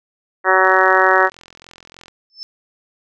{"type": "harmonic tone", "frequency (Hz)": 187.9, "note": "F#3", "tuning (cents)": 27, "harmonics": [2, 3, 4, 5, 6, 7, 8, 9, 10], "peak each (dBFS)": [-19, -19, -19, -19, -19, -19, -19, -19, -19], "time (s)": [0.44, 1.3], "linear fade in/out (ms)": 50}
{"type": "click train", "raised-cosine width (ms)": 0.2, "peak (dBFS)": -23, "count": 63, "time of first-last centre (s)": [0.65, 2.082], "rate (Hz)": 43.3}
{"type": "tone with exponential growth", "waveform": "sine", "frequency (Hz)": 5274, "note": "E8", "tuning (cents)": 0, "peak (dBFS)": -24, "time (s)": [2.3, 2.43], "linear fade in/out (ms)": 0, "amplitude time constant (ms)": 28}
{"effects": []}